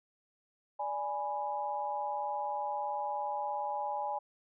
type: chord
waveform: sine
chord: G# diminished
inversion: second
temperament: equal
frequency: 587.3 / 830.6 / 987.8 Hz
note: D5 / G#5 / B5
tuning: 0 / 0 / 0 cents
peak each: -40 / -34 / -40 dBFS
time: 0.79-4.19 s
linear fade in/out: 10 ms
effects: none